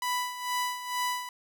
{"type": "tone with tremolo", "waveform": "sawtooth", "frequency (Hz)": 990, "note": "B5", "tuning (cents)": 4, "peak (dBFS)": -23, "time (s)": [0.02, 1.29], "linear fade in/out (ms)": 2, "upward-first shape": "sine", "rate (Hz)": 2.2, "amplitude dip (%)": 70, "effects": []}